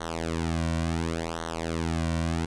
sawtooth tone with flanger, 82.41 Hz, E2, in tune, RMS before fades -29 dBFS, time 0-2.46 s, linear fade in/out 10 ms, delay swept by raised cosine 0.4 to 2.4 ms, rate 0.7 Hz, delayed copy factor -0.95, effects resampled to 22050 Hz

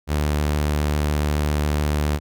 sawtooth tone, 74.4 Hz, D2, 23 cents sharp, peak -15 dBFS, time 0.07-2.2 s, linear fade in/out 50 ms, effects none

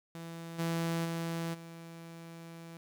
sawtooth tone with level steps, 166.4 Hz, E3, 17 cents sharp, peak -38 / -27 / -30 / -42 dBFS, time 0.15-2.77 s, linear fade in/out 0 ms, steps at 0.58 / 1.04 / 1.53 s, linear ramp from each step 20 ms, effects 11-bit

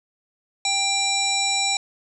harmonic tone, 788 Hz, G5, 9 cents sharp, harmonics 1 / 3 / 5 / 7 / 9 / 10, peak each -27 / -26 / -24 / -30 / -29 / -28 dBFS, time 0.65-1.77 s, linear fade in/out 2 ms, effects none

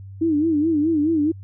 sine tone with vibrato, 311.1 Hz, D#4, in tune, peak -16 dBFS, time 0.21-1.32 s, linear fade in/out 10 ms, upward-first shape sine, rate 4.7 Hz, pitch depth 120 cents each way, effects added 97 Hz sine -35 dBFS peak until 1.43 s

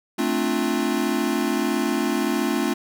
square chord, D minor seventh, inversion second, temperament equal with one note detuned, 220 / 261.6 / 295.5 / 349.2 Hz, A3 / C4 / D4 / F4, 0 / 0 / +11 / 0 cents, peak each -27 dBFS, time 0.18-2.74 s, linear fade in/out 10 ms, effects none

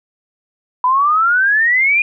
sine exponential sweep, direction up, 987.8 to 2461 Hz, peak -10 dBFS, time 0.84-2.02 s, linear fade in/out 2 ms, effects none

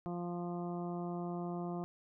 harmonic tone, 174.7 Hz, F3, 1 cent sharp, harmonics 1 / 2 / 3 / 4 / 5 / 6 / 7, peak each -39 / -42 / -52 / -45 / -54 / -52 / -55 dBFS, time 0.06-1.84 s, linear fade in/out 0 ms, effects none

